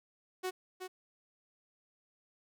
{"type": "tone with echo", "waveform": "sawtooth", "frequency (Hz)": 370, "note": "F#4", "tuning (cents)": 0, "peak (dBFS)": -30, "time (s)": [0.43, 0.51], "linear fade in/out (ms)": 20, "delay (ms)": 370, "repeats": 1, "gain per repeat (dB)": -7, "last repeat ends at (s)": 0.88, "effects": []}